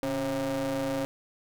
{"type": "ring-modulated tone", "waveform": "40% pulse", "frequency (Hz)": 131.4, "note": "C3", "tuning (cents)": 8, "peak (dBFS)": -24, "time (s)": [0.03, 1.05], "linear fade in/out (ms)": 0, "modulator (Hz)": 408, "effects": []}